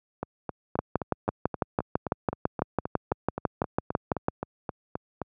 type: two click trains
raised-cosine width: 1 ms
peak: -16 / -9 dBFS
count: 20 / 22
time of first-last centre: 0.23-5.217 / 0.79-4.284 s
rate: 3.81 / 6.01 Hz
effects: high-pass 80 Hz 12 dB/octave